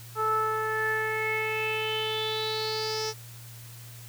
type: tone with low-pass filter sweep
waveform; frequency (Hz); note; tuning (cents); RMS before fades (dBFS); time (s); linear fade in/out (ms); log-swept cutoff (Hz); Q
sawtooth; 436.2; A4; -15; -29; 0.15-3.14; 50; 1200 to 5600; 7.8
effects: added 117 Hz sine -44 dBFS peak until 4.08 s + white hiss -49 dBFS RMS until 4.08 s